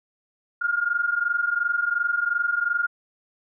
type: tone pair together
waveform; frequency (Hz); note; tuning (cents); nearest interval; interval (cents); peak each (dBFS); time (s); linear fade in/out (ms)
sine; 1400 / 1422.8; F6 / F6; +4 / +32; unison; 28; -25 / -23; 0.61-2.87; 10
effects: none